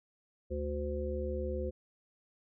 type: harmonic tone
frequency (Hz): 73.42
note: D2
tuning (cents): 0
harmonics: 1 / 3 / 5 / 7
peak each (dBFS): -36 / -43 / -39 / -38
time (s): 0.5-1.71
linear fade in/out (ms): 20
effects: none